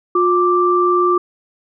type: tone pair together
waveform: sine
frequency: 357 / 1174.7 Hz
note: F4 / D6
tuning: +38 / 0 cents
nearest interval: octave + major sixth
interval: 2062 cents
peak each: -14 dBFS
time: 0.15-1.18 s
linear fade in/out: 5 ms
effects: none